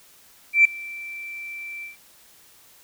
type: tone with ADSR envelope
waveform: sine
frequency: 2340 Hz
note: D7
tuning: 7 cents flat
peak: -8 dBFS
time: 0.53-1.97 s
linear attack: 120 ms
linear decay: 4 ms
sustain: -24 dB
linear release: 140 ms
effects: tanh soft clip ceiling -4 dBFS + white hiss -53 dBFS RMS until 2.83 s